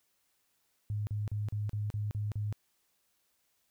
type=tone bursts; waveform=sine; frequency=104.6 Hz; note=G#2; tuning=13 cents sharp; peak=-31 dBFS; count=8; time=0.9-2.526 s; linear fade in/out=0 ms; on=170 ms; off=38 ms; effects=white hiss -75 dBFS RMS until 3.7 s